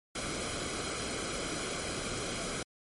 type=noise with comb filter; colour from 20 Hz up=pink; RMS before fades=-36 dBFS; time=0.15-2.63 s; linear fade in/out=5 ms; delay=1.1 ms; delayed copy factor=-0.6; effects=MP3 48 kbps